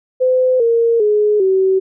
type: tone with pitch steps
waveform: sine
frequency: 511 / 463.2 / 419.9 / 380.6 Hz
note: C5 / A#4 / G#4 / F#4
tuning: -41 / -11 / +19 / +49 cents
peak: -10 dBFS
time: 0.2-1.8 s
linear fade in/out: 20 ms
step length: 400 ms
effects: none